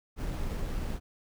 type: noise with sample-and-hold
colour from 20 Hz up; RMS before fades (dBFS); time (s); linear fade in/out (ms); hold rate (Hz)
brown; -33; 0.16-1; 50; 7350
effects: none